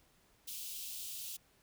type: high-pass noise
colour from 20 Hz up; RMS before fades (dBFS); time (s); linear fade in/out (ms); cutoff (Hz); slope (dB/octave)
white; -44; 0.47-1.37; 10; 2700; 48
effects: pink hiss -69 dBFS RMS until 1.62 s